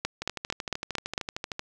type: two click trains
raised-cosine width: 0.2 ms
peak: -10 / -15 dBFS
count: 6 / 19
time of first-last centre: 0.05-1.179 / 0.22-1.594 s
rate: 4.43 / 13.1 Hz
effects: none